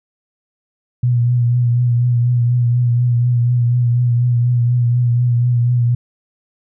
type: tone with vibrato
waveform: sine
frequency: 121.2 Hz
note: B2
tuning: 32 cents flat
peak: -11 dBFS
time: 1.03-5.95 s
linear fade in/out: 5 ms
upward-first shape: triangle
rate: 4.1 Hz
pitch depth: 40 cents each way
effects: none